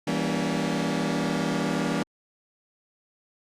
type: chord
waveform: sawtooth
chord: E diminished seventh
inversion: none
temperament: just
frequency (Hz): 164.81 / 197.78 / 237.3 / 284.8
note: E3 / G3 / Bb3 / Db4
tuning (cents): 0 / +16 / +31 / +47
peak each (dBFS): -26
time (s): 0.07-2.03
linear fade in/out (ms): 5
effects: low-pass 8000 Hz 12 dB/octave + Opus 48 kbps